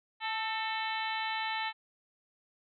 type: harmonic tone with a mistuned harmonic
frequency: 440 Hz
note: A4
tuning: in tune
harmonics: 2 / 3 / 4 / 5 / 6 / 7 / 8 / 9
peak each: -35 / -43 / -39 / -40 / -43 / -43 / -47 / -43 dBFS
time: 0.2-1.73 s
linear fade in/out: 50 ms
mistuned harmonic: 4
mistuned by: +34 cents
effects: none